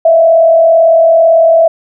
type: tone with frequency modulation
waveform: sine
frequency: 659.3 Hz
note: E5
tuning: in tune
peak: -3 dBFS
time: 0.05-1.68 s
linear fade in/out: 5 ms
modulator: 37.9 Hz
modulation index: 0.52
effects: none